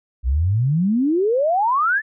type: exponential sweep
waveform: sine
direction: up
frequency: 57.9 to 1800 Hz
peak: -15 dBFS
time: 0.23-2.02 s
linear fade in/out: 50 ms
effects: none